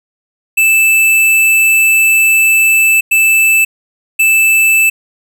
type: tone bursts at uneven times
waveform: square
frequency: 2637 Hz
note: E7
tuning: in tune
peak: -7 dBFS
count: 3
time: 0.57-3.01 / 3.11-3.65 / 4.19-4.9 s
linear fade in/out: 10 ms
effects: none